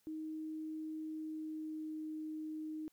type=tone with pitch glide; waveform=sine; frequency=313.4 to 311.1 Hz; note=D#4 to D#4; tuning=+13 to 0 cents; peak=-40 dBFS; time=0.07-2.88 s; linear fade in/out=0 ms; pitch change=-13 cents; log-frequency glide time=1.04-2.07 s; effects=white hiss -75 dBFS RMS until 2.92 s